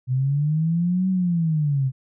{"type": "linear two-way sweep", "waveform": "sine", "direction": "up then down", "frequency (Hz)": [124.8, 189.6, 128.3], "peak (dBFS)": -18, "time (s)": [0.07, 1.92], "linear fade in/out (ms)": 50, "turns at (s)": 1.09, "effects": []}